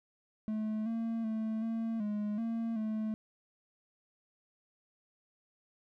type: tone with pitch steps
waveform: triangle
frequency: 216.1 / 227.7 / 220.1 / 226.4 / 208.8 / 228.4 / 217.2 Hz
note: A3 / A#3 / A3 / A3 / G#3 / A#3 / A3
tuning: -31 / -40 / +1 / +50 / +10 / -35 / -22 cents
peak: -30 dBFS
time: 0.48-3.14 s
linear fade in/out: 0 ms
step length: 380 ms
effects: none